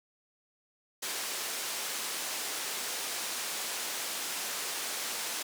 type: band-pass noise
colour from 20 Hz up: white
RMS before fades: -36 dBFS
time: 1.02-5.43 s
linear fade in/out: 10 ms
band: 300 to 9600 Hz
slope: 12 dB/octave
effects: none